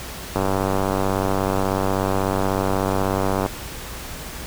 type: click train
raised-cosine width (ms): 1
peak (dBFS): -7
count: 300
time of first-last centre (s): 0.36-3.462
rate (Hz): 96.4
effects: added 60 Hz sine -40 dBFS peak until 4.46 s + pink hiss -34 dBFS RMS until 4.46 s